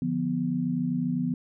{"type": "chord", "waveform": "sine", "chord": "B diminished", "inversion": "first", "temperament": "equal", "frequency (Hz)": [146.83, 174.61, 246.9], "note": ["D3", "F3", "B3"], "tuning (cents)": [0, 0, 0], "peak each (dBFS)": [-33, -29, -27], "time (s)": [0.02, 1.34], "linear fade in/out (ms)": 2, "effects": []}